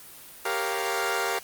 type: chord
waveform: 15% pulse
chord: G half-diminished seventh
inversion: none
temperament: equal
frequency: 392 / 466.2 / 554.4 / 698.5 Hz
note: G4 / Bb4 / Db5 / F5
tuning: 0 / 0 / 0 / 0 cents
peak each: -24 / -24 / -29 / -25 dBFS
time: 0.45-1.39 s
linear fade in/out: 5 ms
effects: white hiss -46 dBFS RMS until 1.43 s + Opus 32 kbps